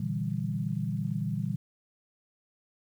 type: chord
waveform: sine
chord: E half-diminished seventh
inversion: second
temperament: equal with one note detuned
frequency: 118.37 / 146.83 / 164.81 / 196 Hz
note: Bb2 / D3 / E3 / G3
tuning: +27 / 0 / 0 / 0 cents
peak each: -34 dBFS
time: 0-1.56 s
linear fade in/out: 5 ms
effects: 10-bit